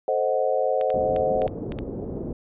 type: chord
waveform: sine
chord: A diminished seventh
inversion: none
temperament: equal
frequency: 440 / 523.3 / 622.3 / 740 Hz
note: A4 / C5 / Eb5 / Gb5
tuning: 0 / 0 / 0 / 0 cents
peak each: -28 / -23 / -26 / -27 dBFS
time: 0.08-1.47 s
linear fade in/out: 2 ms
type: clicks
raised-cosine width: 0.2 ms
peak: -19 dBFS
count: 7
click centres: 0.812 / 0.903 / 1.163 / 1.419 / 1.478 / 1.721 / 1.788 s
type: low-pass noise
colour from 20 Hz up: white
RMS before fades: -32 dBFS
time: 0.94-2.33 s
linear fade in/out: 5 ms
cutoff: 460 Hz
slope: 24 dB/octave
effects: resampled to 8000 Hz